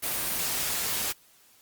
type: noise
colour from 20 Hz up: white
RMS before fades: -29 dBFS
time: 0.02-1.13 s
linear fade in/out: 20 ms
effects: white hiss -59 dBFS RMS until 1.61 s + Opus 32 kbps